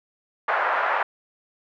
white band-pass noise, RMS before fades -23 dBFS, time 0.48-1.03 s, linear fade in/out 5 ms, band 590 to 1600 Hz, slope 24 dB/octave, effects none

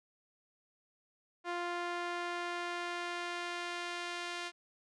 sawtooth tone with band-pass filter sweep, 349.2 Hz, F4, in tune, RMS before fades -39 dBFS, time 1.44-4.52 s, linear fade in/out 50 ms, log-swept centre 1200 to 2900 Hz, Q 0.73, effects resampled to 24000 Hz

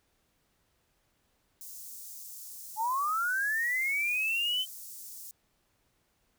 white high-pass noise, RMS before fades -45 dBFS, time 1.61-5.31 s, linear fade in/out 0 ms, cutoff 5800 Hz, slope 24 dB/octave
sine linear sweep, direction up, 839 to 3089 Hz, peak -27 dBFS, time 2.76-4.66 s, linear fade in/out 50 ms
effects pink hiss -73 dBFS RMS until 6.38 s

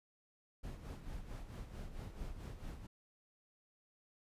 brown noise with tremolo, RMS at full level -44 dBFS, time 0.63-2.87 s, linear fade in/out 10 ms, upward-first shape sine, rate 4.5 Hz, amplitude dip 60%, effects resampled to 32000 Hz

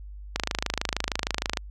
click train, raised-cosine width 0.2 ms, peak -7 dBFS, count 33, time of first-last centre 0.36-1.572 s, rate 26.4 Hz, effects added 50 Hz sine -38 dBFS peak until 1.7 s

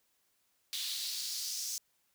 pink noise with high-pass filter sweep, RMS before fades -38 dBFS, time 0.73-1.78 s, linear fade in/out 0 ms, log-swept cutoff 3600 to 5900 Hz, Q 3.1, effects white hiss -75 dBFS RMS until 2.14 s

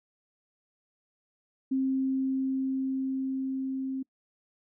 sine tone with level ramp, 265.2 Hz, C4, 23 cents sharp, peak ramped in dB -24 to -30 dBFS, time 1.71-4.03 s, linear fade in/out 10 ms, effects noise-tail reverb RT60 0.1 s tail -25 dB re dry

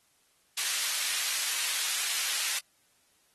pink high-pass noise, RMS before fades -31 dBFS, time 0.57-2.59 s, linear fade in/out 5 ms, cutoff 2300 Hz, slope 12 dB/octave, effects white hiss -68 dBFS RMS until 3.34 s + AAC 32 kbps

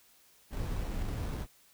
brown noise with sample-and-hold, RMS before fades -35 dBFS, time 0.5-1.47 s, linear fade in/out 50 ms, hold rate 4900 Hz, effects white hiss -63 dBFS RMS until 1.73 s

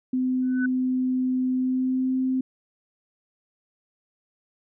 sine tone with pitch glide, 255.9 to 259.5 Hz, C4 to C4, -38 to -14 cents, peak -21 dBFS, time 0.13-2.41 s, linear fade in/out 5 ms, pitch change +24 cents, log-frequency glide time 1.53-2.15 s
sine tone with exponential growth, 1501 Hz, F#6, 24 cents sharp, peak -24 dBFS, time 0.42-0.66 s, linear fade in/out 5 ms, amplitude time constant 52 ms
effects none

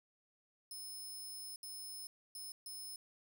15% pulse tone bursts at uneven times, 5210 Hz, E8, 21 cents flat, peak -40 dBFS, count 4, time 0.71-1.56 / 1.63-2.07 / 2.35-2.52 / 2.66-2.96 s, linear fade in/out 2 ms, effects none

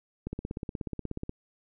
click train, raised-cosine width 3 ms, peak -21 dBFS, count 18, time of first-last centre 0.27-1.294 s, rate 16.6 Hz, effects none

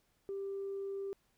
sine tone, 393.6 Hz, G4, 7 cents sharp, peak -36 dBFS, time 0.29-1.13 s, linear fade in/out 0 ms, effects tanh soft clip ceiling -33 dBFS + pink hiss -75 dBFS RMS until 1.37 s

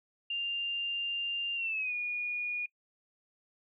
sine tone with pitch glide, 2794 to 2446 Hz, F7 to D#7, 0 to -30 cents, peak -31 dBFS, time 0.3-2.66 s, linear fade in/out 5 ms, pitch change -230 cents, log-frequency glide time 1.55-1.94 s, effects noise-tail reverb RT60 0.1 s tail -23 dB re dry

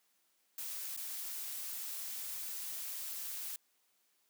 blue noise with dropouts, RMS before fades -42 dBFS, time 0.58-3.56 s, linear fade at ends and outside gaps 2 ms, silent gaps 0.965-0.974 s, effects white hiss -75 dBFS RMS until 4.29 s + high-pass 200 Hz 12 dB/octave

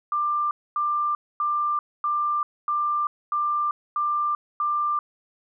sine tone bursts, 1188 Hz, D6, 20 cents sharp, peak -21 dBFS, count 8, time 0.12-4.99 s, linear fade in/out 2 ms, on 390 ms, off 250 ms, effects none

